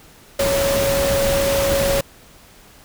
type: tone in noise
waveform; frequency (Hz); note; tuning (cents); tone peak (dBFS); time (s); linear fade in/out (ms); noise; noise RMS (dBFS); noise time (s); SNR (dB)
sine; 554.4; C#5; 0; -17; 0.39-2.01; 5; pink; -22; 0.39-2.01; +2
effects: pink hiss -47 dBFS RMS until 2.84 s